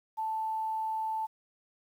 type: tone with quantisation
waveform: sine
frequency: 880 Hz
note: A5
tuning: in tune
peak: -30 dBFS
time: 0.17-1.27 s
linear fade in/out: 20 ms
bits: 10
effects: none